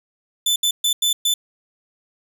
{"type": "tone bursts at uneven times", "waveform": "sawtooth", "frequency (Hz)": 3514, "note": "A7", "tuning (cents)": -3, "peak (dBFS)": -13, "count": 5, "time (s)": [[0.46, 0.56], [0.63, 0.71], [0.84, 0.93], [1.02, 1.13], [1.25, 1.34]], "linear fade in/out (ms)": 5, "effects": []}